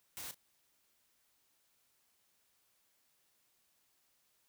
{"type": "noise with echo", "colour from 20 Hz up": "white", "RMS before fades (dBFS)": -45, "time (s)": [0.17, 0.31], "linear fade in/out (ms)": 0, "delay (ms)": 34, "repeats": 1, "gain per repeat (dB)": -12, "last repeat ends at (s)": 0.344, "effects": ["white hiss -75 dBFS RMS until 4.48 s"]}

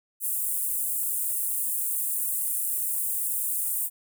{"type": "high-pass noise", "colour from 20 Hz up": "pink", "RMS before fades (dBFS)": -28, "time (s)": [0.2, 3.9], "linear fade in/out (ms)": 50, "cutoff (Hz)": 8600, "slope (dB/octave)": 48, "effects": []}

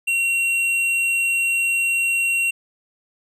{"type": "tone with hard clipping", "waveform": "triangle", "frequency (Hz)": 2741, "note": "F7", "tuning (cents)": -33, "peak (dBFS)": -19, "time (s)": [0.07, 2.51], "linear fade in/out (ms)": 10, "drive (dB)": 11, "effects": []}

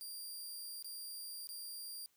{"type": "tone with dropouts", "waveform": "15% pulse", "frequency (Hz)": 4767, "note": "D8", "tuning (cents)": 25, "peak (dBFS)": -38, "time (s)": [0.01, 2.06], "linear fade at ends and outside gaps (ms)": 0, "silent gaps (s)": [[0.825, 0.845], [1.471, 1.49]], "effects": ["white hiss -75 dBFS RMS until 2.16 s"]}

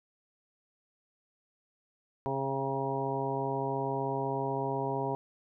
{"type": "harmonic tone with a mistuned harmonic", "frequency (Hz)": 135.9, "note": "C#3", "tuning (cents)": -34, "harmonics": [1, 2, 3, 4, 5, 6, 7], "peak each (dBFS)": [-37, -39, -35, -40, -38, -39, -36], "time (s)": [2.26, 5.15], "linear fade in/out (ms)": 0, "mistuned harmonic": 6, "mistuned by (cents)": -27, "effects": []}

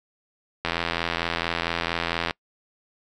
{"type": "click train", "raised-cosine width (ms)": 0.3, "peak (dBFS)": -8, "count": 141, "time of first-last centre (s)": [0.65, 2.309], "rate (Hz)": 84.4, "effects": ["noise-tail reverb RT60 0.1 s tail -26 dB re dry"]}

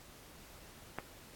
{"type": "click", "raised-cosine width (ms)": 0.5, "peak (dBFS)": -22, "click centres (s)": 0.986, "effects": ["pink hiss -56 dBFS RMS until 1.35 s", "AAC 64 kbps"]}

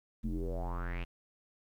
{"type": "tone with low-pass filter sweep", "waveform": "square", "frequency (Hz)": 43.33, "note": "F1", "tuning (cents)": -13, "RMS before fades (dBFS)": -36, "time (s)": [0.23, 1.05], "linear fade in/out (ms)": 20, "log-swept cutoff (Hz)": [210, 2900], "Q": 6.2, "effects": ["11-bit"]}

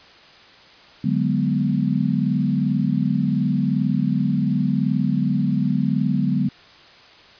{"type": "chord", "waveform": "sine", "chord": "G# half-diminished seventh", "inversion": "second", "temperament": "equal", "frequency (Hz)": [146.83, 185, 207.7, 246.9], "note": ["D3", "F#3", "G#3", "B3"], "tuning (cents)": [0, 0, 0, 0], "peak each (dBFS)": -23, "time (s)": [1.04, 6.49], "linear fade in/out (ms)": 5, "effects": ["white hiss -47 dBFS RMS until 7.39 s", "resampled to 11025 Hz"]}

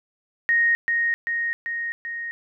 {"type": "tone with echo", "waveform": "sine", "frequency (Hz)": 1864.7, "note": "A#6", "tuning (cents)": 0, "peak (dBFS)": -16, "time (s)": [0.49, 0.75], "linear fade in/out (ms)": 0, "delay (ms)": 390, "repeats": 4, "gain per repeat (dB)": -3, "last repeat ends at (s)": 2.31, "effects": []}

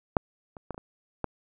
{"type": "clicks", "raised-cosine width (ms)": 1, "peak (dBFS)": [-6, -28, -19, -29, -25, -14], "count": 6, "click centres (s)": [0.168, 0.568, 0.707, 0.745, 0.779, 1.243], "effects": []}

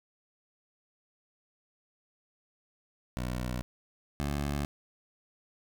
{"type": "tone pair in turn", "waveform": "15% pulse", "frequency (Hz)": [61.74, 71.6], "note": ["B1", "D2"], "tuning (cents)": [0, -43], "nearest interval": "minor third", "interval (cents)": 257, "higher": "second", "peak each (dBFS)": [-26, -24], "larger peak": "second", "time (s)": [[3.17, 3.62], [4.2, 4.65]], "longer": "neither", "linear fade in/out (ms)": 0, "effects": []}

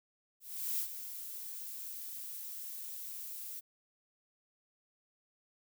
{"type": "noise with ADSR envelope", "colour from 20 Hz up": "violet", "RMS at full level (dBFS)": -34, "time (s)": [0.4, 3.61], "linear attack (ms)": 390, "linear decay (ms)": 85, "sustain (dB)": -10, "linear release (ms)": 27, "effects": []}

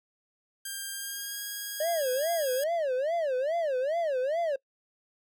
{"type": "tone with pitch glide", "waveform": "5% pulse", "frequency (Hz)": [1597, 1640], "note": ["G6", "G#6"], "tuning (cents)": [32, -22], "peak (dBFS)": -24, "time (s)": [0.65, 2.64], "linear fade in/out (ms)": 5, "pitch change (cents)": 46, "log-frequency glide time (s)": [0.92, 1.42]}
{"type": "tone with vibrato", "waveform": "triangle", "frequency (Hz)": 588, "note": "D5", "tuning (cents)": 2, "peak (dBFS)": -24, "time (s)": [1.8, 4.56], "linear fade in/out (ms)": 5, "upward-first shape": "sine", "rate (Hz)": 2.4, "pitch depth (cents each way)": 270}
{"effects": ["noise-tail reverb RT60 0.1 s tail -24 dB re dry"]}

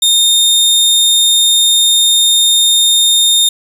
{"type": "tone", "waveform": "sawtooth", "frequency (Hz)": 3660, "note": "A#7", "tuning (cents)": -32, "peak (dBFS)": -4, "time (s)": [0.02, 3.49], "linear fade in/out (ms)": 5, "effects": ["resampled to 32000 Hz", "7-bit"]}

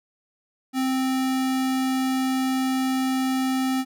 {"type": "tone", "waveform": "square", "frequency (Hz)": 261.6, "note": "C4", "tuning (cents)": 0, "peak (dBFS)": -22, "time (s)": [0.73, 3.85], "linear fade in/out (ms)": 50, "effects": []}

